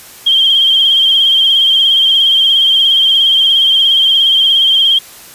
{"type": "tone with vibrato", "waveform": "sine", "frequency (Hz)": 3182, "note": "G7", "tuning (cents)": 25, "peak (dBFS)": -6, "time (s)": [0.26, 4.99], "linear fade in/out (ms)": 10, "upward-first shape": "sine", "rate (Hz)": 17, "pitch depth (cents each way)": 46, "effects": ["white hiss -35 dBFS RMS until 5.34 s", "resampled to 32000 Hz"]}